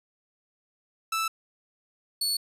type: tone pair in turn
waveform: sawtooth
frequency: 1318.5 / 4422 Hz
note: E6 / C#8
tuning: 0 / -5 cents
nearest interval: octave + major sixth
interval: 2095 cents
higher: second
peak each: -22 dBFS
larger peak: neither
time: 1.12-1.28 / 2.21-2.37 s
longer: neither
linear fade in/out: 5 ms
effects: resampled to 32000 Hz